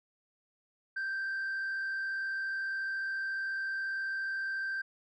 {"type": "tone with frequency modulation", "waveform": "sine", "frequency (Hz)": 1568, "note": "G6", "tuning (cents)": 0, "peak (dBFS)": -30, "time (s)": [0.96, 4.82], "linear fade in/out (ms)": 10, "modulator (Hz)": 45.7, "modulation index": 0.5, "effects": ["tanh soft clip ceiling -31 dBFS"]}